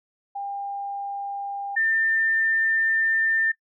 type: tone pair in turn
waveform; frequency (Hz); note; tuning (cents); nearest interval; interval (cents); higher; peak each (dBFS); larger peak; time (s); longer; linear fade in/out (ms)
sine; 800 / 1795.9; G5 / A6; +35 / +35; octave + major second; 1400; second; -28 / -19; second; 0.35-1.76 / 1.76-3.52; second; 10
effects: noise-tail reverb RT60 0.1 s tail -22 dB re dry